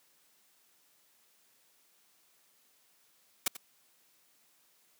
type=noise with echo; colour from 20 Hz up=white; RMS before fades=-28 dBFS; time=3.46-3.48 s; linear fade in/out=5 ms; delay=89 ms; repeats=1; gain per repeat=-15 dB; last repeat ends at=3.569 s; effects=white hiss -68 dBFS RMS until 4.99 s + high-pass 150 Hz 12 dB/octave